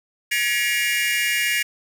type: tone cluster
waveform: 45% pulse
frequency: 1695 / 1914 / 2179 / 2359 / 2838 Hz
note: G#6 / A#6 / C#7 / D7 / F7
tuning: +35 / +45 / -30 / +7 / +27 cents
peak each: -26 dBFS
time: 0.31-1.63 s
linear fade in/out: 10 ms
effects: none